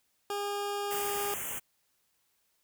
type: tone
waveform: 20% pulse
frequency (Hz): 406.6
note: G#4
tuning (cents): -37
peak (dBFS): -27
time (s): 0.3-1.34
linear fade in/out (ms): 2
type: band-stop noise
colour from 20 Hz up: white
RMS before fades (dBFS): -37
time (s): 0.9-1.6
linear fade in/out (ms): 20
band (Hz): 3200 to 6200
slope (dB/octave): 96
effects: white hiss -74 dBFS RMS until 2.63 s